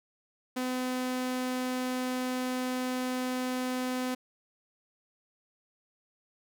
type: tone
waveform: sawtooth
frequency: 253.8 Hz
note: B3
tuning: 47 cents sharp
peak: -26 dBFS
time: 0.56-4.15 s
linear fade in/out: 10 ms
effects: none